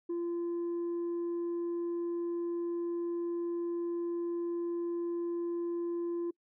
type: tone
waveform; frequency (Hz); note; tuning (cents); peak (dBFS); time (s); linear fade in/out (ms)
sine; 343.2; F4; -30; -29; 0.09-6.31; 10
effects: noise-tail reverb RT60 0.1 s tail -26 dB re dry + tanh soft clip ceiling -31 dBFS